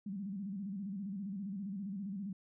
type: tone with vibrato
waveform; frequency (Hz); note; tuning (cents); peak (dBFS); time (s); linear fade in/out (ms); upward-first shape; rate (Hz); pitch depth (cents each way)
sine; 196.7; G3; +6; -38; 0.06-2.33; 5; square; 15; 94
effects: none